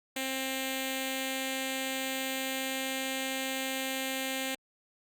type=tone with notch filter; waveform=5% pulse; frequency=264.7 Hz; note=C4; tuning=20 cents sharp; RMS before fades=-34 dBFS; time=0.16-4.55 s; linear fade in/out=5 ms; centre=1200 Hz; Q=1; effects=Opus 48 kbps